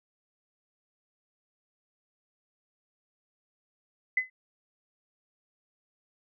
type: tone with exponential decay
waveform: sine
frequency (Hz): 2026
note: B6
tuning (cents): +44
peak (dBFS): -19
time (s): 4.17-4.3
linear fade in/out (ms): 5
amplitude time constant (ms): 27
effects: none